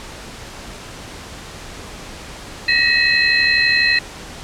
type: tone cluster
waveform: sine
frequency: 1864 / 1936 / 2575 / 4118 Hz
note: A#6 / B6 / E7 / C8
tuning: -1 / -35 / -41 / -28 cents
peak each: -18 dBFS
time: 2.68-3.99 s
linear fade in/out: 5 ms
effects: pink hiss -34 dBFS RMS until 4.43 s + low-pass 8000 Hz 12 dB/octave